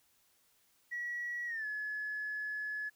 sine tone with pitch glide, 1926 to 1706 Hz, B6 to G#6, -44 to +46 cents, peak -35 dBFS, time 0.91-2.9 s, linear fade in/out 20 ms, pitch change -210 cents, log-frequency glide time 1.46-1.66 s, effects tanh soft clip ceiling -31 dBFS + white hiss -71 dBFS RMS until 2.95 s

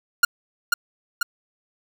45% pulse tone with echo, 1415 Hz, F6, 22 cents sharp, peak -11 dBFS, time 0.23-0.25 s, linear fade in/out 5 ms, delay 490 ms, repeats 2, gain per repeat -4 dB, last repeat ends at 1.23 s, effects none

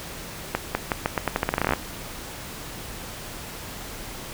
accelerating click train, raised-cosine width 0.5 ms, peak -6 dBFS, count 18, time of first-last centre 0.55-1.735 s, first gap 200 ms, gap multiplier 0.84, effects pink hiss -37 dBFS RMS until 4.33 s

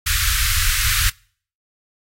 pink band-stop noise, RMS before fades -18 dBFS, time 0.06-1.1 s, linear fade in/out 10 ms, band 100 to 1300 Hz, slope 48 dB/octave, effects noise-tail reverb RT60 0.5 s tail -26 dB re dry + AAC 48 kbps

